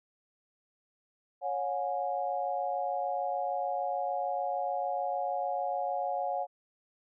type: chord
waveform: sine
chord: C# suspended fourth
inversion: none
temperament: equal with one note detuned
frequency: 554.4 / 723.9 / 830.6 Hz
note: C#5 / F#5 / G#5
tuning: 0 / -38 / 0 cents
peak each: -35 / -32 / -36 dBFS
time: 1.41-6.47 s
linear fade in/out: 50 ms
effects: none

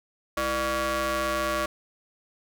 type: ring-modulated tone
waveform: sawtooth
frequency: 267.3 Hz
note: C4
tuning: 37 cents sharp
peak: -18 dBFS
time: 0.37-1.66 s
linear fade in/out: 5 ms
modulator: 865 Hz
effects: none

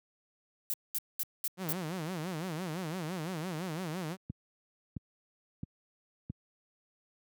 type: noise bursts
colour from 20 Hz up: violet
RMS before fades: -33 dBFS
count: 5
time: 0.7-1.725 s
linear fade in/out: 0 ms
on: 37 ms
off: 210 ms
type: tone with vibrato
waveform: sawtooth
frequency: 170 Hz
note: F3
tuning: 46 cents flat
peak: -31 dBFS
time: 1.57-4.17 s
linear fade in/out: 50 ms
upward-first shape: sine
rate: 5.9 Hz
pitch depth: 200 cents each way
type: click train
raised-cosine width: 5 ms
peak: -23 dBFS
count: 4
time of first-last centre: 4.3-6.3 s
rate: 1.5 Hz
effects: high-pass 100 Hz 12 dB/octave

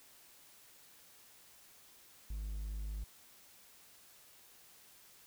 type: tone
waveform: triangle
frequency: 51.91 Hz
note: G#1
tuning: in tune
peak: -36 dBFS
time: 2.3-3.04 s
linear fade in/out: 5 ms
effects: white hiss -61 dBFS RMS until 5.26 s

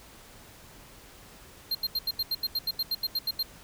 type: tone bursts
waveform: square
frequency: 4186 Hz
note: C8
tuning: in tune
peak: -26 dBFS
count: 15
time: 1.71-3.429 s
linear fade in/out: 5 ms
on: 39 ms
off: 81 ms
effects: pink hiss -51 dBFS RMS until 3.63 s

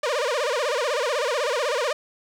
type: tone with vibrato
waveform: sawtooth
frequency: 536 Hz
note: C5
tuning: 42 cents sharp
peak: -18 dBFS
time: 0.03-1.93 s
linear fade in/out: 5 ms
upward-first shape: sine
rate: 16 Hz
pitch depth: 240 cents each way
effects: low-pass 7000 Hz 12 dB/octave + 9-bit

